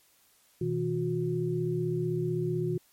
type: tone cluster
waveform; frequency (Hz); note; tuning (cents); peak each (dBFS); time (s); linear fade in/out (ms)
sine; 125.6 / 161.4 / 360.9; B2 / E3 / F#4; +30 / -36 / -43; -33 / -31 / -30; 0.61-2.78; 5
effects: white hiss -64 dBFS RMS until 2.92 s + MP3 64 kbps